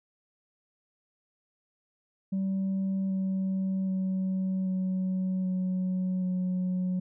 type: tone with pitch steps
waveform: sine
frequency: 192.3 / 190.42 / 188.56 / 186.72 / 184.89 / 183.09 Hz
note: G3 / G3 / F#3 / F#3 / F#3 / F#3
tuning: -33 / -50 / +33 / +16 / -1 / -18 cents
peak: -24 dBFS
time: 2.32-7 s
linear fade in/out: 10 ms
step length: 780 ms
effects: tanh soft clip ceiling -25 dBFS